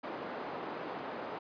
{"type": "band-pass noise", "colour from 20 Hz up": "white", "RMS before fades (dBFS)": -41, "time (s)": [0.03, 1.39], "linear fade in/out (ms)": 10, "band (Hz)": [250, 870], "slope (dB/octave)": 12, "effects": ["resampled to 11025 Hz"]}